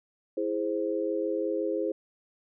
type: chord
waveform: sine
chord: E augmented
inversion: none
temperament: equal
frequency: 329.6 / 415.3 / 523.3 Hz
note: E4 / G#4 / B#4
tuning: 0 / 0 / 0 cents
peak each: -31 dBFS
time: 0.37-1.92 s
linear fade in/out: 5 ms
effects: none